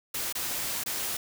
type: noise with dropouts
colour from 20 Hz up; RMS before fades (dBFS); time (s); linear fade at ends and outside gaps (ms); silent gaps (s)
white; -32; 0.14-1.17; 5; 0.326-0.351 / 0.837-0.86
effects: none